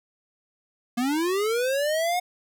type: linear sweep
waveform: square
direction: up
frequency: 232.7 to 730 Hz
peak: -23 dBFS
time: 0.97-2.2 s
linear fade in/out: 10 ms
effects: none